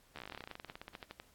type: slowing click train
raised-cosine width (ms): 0.3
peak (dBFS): -29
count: 27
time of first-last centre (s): 0.16-1.199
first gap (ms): 13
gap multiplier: 1.08
effects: pink hiss -67 dBFS RMS until 1.34 s + AAC 64 kbps